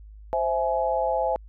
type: chord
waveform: sine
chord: C augmented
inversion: none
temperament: equal with one note detuned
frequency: 523.3 / 659.3 / 841.7 Hz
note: C5 / E5 / G#5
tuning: 0 / 0 / +23 cents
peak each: -26 dBFS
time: 0.33-1.36 s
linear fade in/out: 0 ms
effects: added 52 Hz sine -42 dBFS peak until 1.48 s